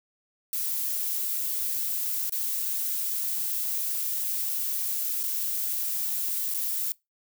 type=noise with dropouts; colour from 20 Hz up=violet; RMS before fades=-29 dBFS; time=0.53-6.92 s; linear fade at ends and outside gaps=1 ms; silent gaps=2.296-2.322 / 5.232-5.236 / 6.54-6.545 s; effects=noise-tail reverb RT60 0.2 s tail -23 dB re dry